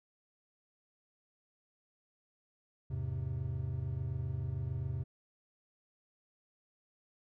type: chord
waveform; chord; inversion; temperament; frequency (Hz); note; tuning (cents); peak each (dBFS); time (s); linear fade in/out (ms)
triangle; E augmented; none; equal; 82.41 / 103.83 / 130.81; E2 / G#2 / B#2; 0 / 0 / 0; -38 / -38 / -35; 2.9-5.04; 10
effects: none